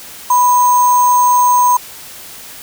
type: tone with sample-and-hold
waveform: sine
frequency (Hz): 987.8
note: B5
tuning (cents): 0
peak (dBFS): -7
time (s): 0.3-1.77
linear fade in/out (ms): 5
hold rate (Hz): 7350
effects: white hiss -33 dBFS RMS until 2.62 s